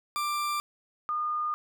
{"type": "tone pair in turn", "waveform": ["40% pulse", "sine"], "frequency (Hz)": [1182, 1219.4], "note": ["D6", "D#6"], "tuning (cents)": [11, -35], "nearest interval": "minor second", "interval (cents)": 54, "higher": "second", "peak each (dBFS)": -27, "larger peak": "neither", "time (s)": [[0.16, 0.6], [1.09, 1.54]], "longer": "second", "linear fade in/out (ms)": 0, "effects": []}